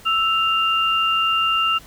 sine tone pair together, 1318.5 / 2794 Hz, E6 / F7, 0 / 0 cents, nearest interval octave + minor second, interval 1300 cents, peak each -19 dBFS, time 0.05-1.79 s, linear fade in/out 20 ms, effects pink hiss -45 dBFS RMS until 1.86 s

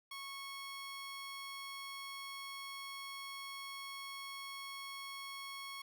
15% pulse tone, 1100 Hz, C#6, 14 cents flat, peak -38 dBFS, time 0.11-5.82 s, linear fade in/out 5 ms, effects none

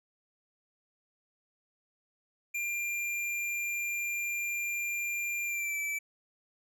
square tone with pitch glide, 2388 to 2317 Hz, D7 to D7, +28 to -24 cents, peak -32 dBFS, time 2.54-5.99 s, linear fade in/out 10 ms, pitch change -52 cents, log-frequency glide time 5.45-5.79 s, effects none

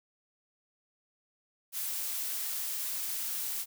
blue noise, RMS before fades -35 dBFS, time 1.72-3.66 s, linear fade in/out 50 ms, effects none

